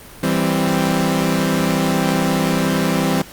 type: chord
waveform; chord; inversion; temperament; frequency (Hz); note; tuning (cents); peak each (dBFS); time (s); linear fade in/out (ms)
sawtooth; C major; first; equal; 164.81 / 196 / 261.6; E3 / G3 / C4; 0 / 0 / 0; -16; 0.23-3.22; 5
effects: pink hiss -39 dBFS RMS until 3.32 s + Opus 32 kbps